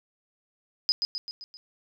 sine tone with echo, 5000 Hz, D#8, 8 cents sharp, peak -19 dBFS, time 0.89-0.92 s, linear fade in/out 0 ms, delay 130 ms, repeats 5, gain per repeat -5 dB, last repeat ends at 1.57 s, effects none

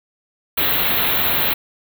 white band-stop noise, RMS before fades -18 dBFS, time 0.57-1.54 s, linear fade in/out 10 ms, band 4100 to 12000 Hz, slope 96 dB/octave, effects none

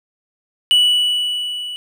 triangle tone with level ramp, 2952 Hz, F#7, 5 cents flat, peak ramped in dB -7 to -24 dBFS, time 0.71-1.76 s, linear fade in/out 0 ms, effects none

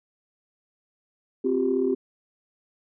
sine chord, C suspended fourth, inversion none, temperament equal with one note detuned, 261.6 / 355.3 / 392 Hz, C4 / F4 / G4, 0 / +30 / 0 cents, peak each -25 / -27 / -23 dBFS, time 1.44-1.95 s, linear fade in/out 10 ms, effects tanh soft clip ceiling -12 dBFS

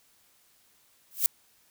violet noise with exponential growth, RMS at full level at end -19 dBFS, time 1.11-1.26 s, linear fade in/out 0 ms, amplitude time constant 32 ms, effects white hiss -64 dBFS RMS until 1.7 s

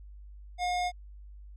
square tone with low-pass filter, 717 Hz, F5, 45 cents sharp, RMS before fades -30 dBFS, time 0.58-0.92 s, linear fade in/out 50 ms, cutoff 6400 Hz, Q 0.81, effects added 50 Hz sine -45 dBFS peak until 1.56 s

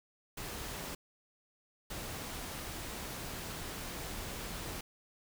pink noise bursts at uneven times, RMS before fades -42 dBFS, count 2, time 0.37-0.95 / 1.9-4.81 s, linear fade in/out 5 ms, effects none

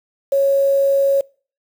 sine tone with quantisation, 552 Hz, C#5, 7 cents flat, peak -12 dBFS, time 0.32-1.21 s, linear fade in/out 5 ms, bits 6, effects noise-tail reverb RT60 0.4 s tail -24 dB re dry

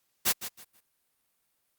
white noise with echo, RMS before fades -24 dBFS, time 0.25-0.33 s, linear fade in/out 20 ms, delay 160 ms, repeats 3, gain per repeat -12 dB, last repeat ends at 0.81 s, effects white hiss -75 dBFS RMS until 1.78 s + Opus 48 kbps

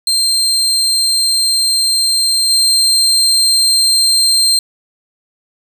30% pulse tone with level steps, 4167 Hz, C8, 8 cents flat, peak -8 / -6 dBFS, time 0.07-4.59 s, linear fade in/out 2 ms, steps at 2.49 s, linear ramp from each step 20 ms, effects 7-bit

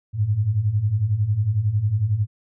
sine beating tone pair, 98 / 109 Hz, G2 / A2, 0 / -16 cents, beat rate 11 Hz, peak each -24 / -19 dBFS, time 0.13-2.27 s, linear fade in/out 50 ms, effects none

